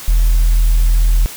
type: tone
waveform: sine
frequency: 41.2 Hz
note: E1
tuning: in tune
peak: -6 dBFS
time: 0.08-1.26 s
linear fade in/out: 0 ms
effects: tanh soft clip ceiling -6 dBFS + white hiss -31 dBFS RMS until 1.36 s